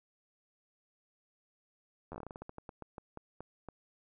slowing click train, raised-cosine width 1 ms, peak -30 dBFS, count 19, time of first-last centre 2.12-3.687 s, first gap 11 ms, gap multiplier 1.21, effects none

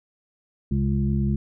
harmonic tone with a mistuned harmonic, 68.7 Hz, C#2, 15 cents flat, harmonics 1 / 2 / 3 / 5, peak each -25 / -24 / -24 / -35 dBFS, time 0.71-1.36 s, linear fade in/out 5 ms, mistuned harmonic 2, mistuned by -30 cents, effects none

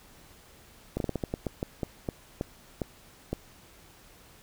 slowing click train, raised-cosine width 2 ms, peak -16 dBFS, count 14, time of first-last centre 0.97-3.33 s, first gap 32 ms, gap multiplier 1.26, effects pink hiss -55 dBFS RMS until 4.42 s

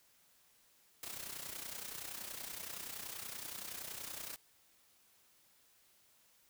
white noise with amplitude modulation, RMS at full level -43 dBFS, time 1.03-4.36 s, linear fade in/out 0 ms, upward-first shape sine, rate 30.6 Hz, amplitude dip 65%, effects white hiss -69 dBFS RMS until 6.49 s

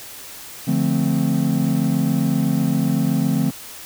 triangle chord, D minor seventh, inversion none, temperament equal with one note detuned, 146.83 / 174.61 / 220.8 / 261.6 Hz, D3 / F3 / A3 / C4, 0 / 0 / +6 / 0 cents, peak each -20 dBFS, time 0.67-3.51 s, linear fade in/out 10 ms, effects white hiss -37 dBFS RMS until 3.85 s

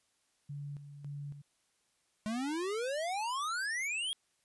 sine tone with tremolo, 143.5 Hz, D3, 40 cents flat, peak -39 dBFS, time 0.49-1.42 s, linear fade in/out 10 ms, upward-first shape square, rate 1.8 Hz, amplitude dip 60%
square exponential sweep, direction up, 208.9 to 3336 Hz, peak -34 dBFS, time 2.26-4.13 s, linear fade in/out 0 ms
effects white hiss -75 dBFS RMS until 4.44 s + resampled to 24000 Hz

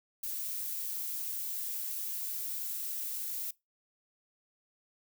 violet noise, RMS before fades -37 dBFS, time 0.23-3.51 s, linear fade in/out 5 ms, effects noise-tail reverb RT60 0.2 s tail -22 dB re dry

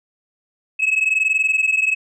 sine tone pair together, 2566 / 2587 Hz, E7 / E7, -47 / -33 cents, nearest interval unison, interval 14 cents, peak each -16 dBFS, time 0.79-1.95 s, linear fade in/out 20 ms, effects tanh soft clip ceiling -12 dBFS

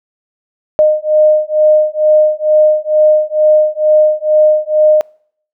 sine beating tone pair, 612 / 614.2 Hz, D#5 / D#5, -29 / -23 cents, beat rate 2.2 Hz, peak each -10 dBFS, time 0.79-5.01 s, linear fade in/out 0 ms, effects noise-tail reverb RT60 0.6 s tail -26 dB re dry

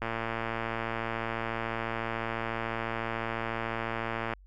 click train, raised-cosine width 0.5 ms, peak -17 dBFS, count 493, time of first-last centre 0.02-4.336 s, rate 114 Hz, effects added 47 Hz sine -51 dBFS peak until 4.46 s

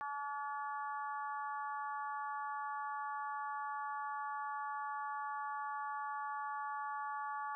harmonic tone, 285.8 Hz, D4, 47 cents flat, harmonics 3 / 4 / 5 / 6, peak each -42 / -42 / -49 / -51 dBFS, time 0.01-7.55 s, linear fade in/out 0 ms, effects none

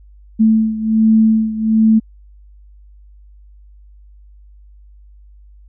sine beating tone pair, 220 / 221.3 Hz, A3 / A3, 0 / +10 cents, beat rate 1.3 Hz, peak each -11 / -15 dBFS, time 0.39-2 s, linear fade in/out 20 ms, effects added 50 Hz sine -40 dBFS peak until 5.68 s

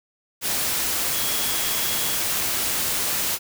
sine tone in noise, 3322 Hz, G#7, in tune, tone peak -33 dBFS, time 1.11-2.19 s, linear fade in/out 50 ms, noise white, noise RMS -24 dBFS, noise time 0.41-3.39 s, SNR -12 dB, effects none

